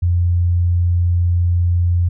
sine tone, 87.4 Hz, F2, 2 cents sharp, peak -12 dBFS, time 0.02-2.09 s, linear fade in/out 10 ms, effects none

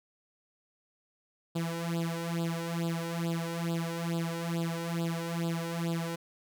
sawtooth tone with flanger, 167.5 Hz, E3, 28 cents sharp, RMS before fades -33 dBFS, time 1.55-6.16 s, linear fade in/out 10 ms, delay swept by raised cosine 0.24 to 2.14 ms, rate 2.3 Hz, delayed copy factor +0.9, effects none

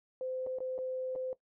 sine tone with dropouts, 515 Hz, C5, 28 cents flat, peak -34 dBFS, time 0.21-1.33 s, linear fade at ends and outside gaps 1 ms, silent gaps 0.465-0.47 / 0.586-0.604 / 0.78-0.787 / 1.153-1.159 s, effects noise-tail reverb RT60 0.1 s tail -17 dB re dry

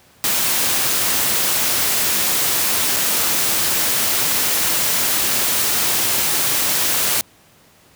white noise with dropouts, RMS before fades -18 dBFS, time 0.24-7.21 s, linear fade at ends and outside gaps 0 ms, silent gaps 2.963-2.967 s, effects pink hiss -51 dBFS RMS until 7.95 s + high-pass 80 Hz 12 dB/octave

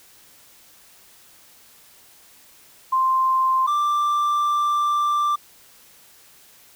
sine / triangle tone pair in turn, 1046.5 / 1179.4 Hz, C6 / D6, 0 / +7 cents, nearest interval major second, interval 207 cents, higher second, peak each -16 dBFS, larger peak neither, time 2.92-3.67 / 3.67-5.36 s, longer second, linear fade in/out 10 ms, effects white hiss -51 dBFS RMS until 6.75 s

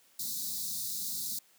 white band-stop noise, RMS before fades -36 dBFS, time 0.19-1.39 s, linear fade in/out 5 ms, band 250 to 3700 Hz, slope 96 dB/octave, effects white hiss -64 dBFS RMS until 1.58 s + high-pass 150 Hz 12 dB/octave

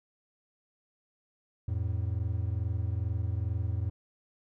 triangle tone pair together, 85.88 / 108.2 Hz, F2 / A2, -29 / -29 cents, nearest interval major third, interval 400 cents, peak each -29 / -30 dBFS, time 1.68-3.9 s, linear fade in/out 5 ms, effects none

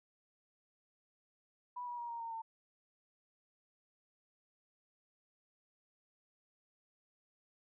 sine tone with pitch steps, 982 / 965.7 / 949.6 / 933.9 / 918.4 / 903.1 Hz, B5 / B5 / A#5 / A#5 / A#5 / A5, -10 / -39 / +32 / +3 / -26 / +45 cents, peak -40 dBFS, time 1.76-2.42 s, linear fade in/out 10 ms, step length 110 ms, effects none

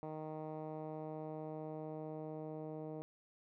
10% pulse tone with low-pass filter sweep, 155.56 Hz, D#3, in tune, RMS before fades -45 dBFS, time 0.03-3.02 s, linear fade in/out 0 ms, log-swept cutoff 830 to 540 Hz, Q 1.2, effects none

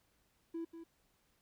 triangle tone with echo, 331.5 Hz, E4, 10 cents sharp, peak -35 dBFS, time 0.54-0.65 s, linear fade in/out 10 ms, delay 190 ms, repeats 1, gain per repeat -10 dB, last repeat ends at 0.84 s, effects tanh soft clip ceiling -34 dBFS + pink hiss -75 dBFS RMS until 1.41 s

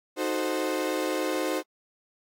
35% pulse chord, D# diminished seventh, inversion none, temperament equal, 311.1 / 370 / 440 / 523.3 Hz, D#4 / F#4 / A4 / C5, 0 / 0 / 0 / 0 cents, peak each -29 / -30 / -34 / -29 dBFS, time 0.16-1.63 s, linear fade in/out 50 ms, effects AAC 64 kbps

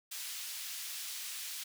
pink high-pass noise, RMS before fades -42 dBFS, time 0.11-1.64 s, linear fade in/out 10 ms, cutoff 3000 Hz, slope 12 dB/octave, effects none

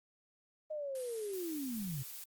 sine linear sweep, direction down, 625 to 123.47 Hz, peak -37 dBFS, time 0.7-2.03 s, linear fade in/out 10 ms
blue noise, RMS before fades -47 dBFS, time 0.95-2.24 s, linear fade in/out 2 ms
effects Opus 32 kbps

